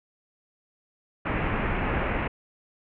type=low-pass noise; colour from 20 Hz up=pink; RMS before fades=-27 dBFS; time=1.25-2.28 s; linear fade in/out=10 ms; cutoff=2600 Hz; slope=48 dB/octave; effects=none